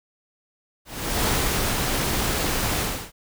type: noise with ADSR envelope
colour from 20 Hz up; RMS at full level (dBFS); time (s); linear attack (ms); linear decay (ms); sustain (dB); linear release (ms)
pink; -22; 0.85-3.12; 400; 420; -2; 320
effects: none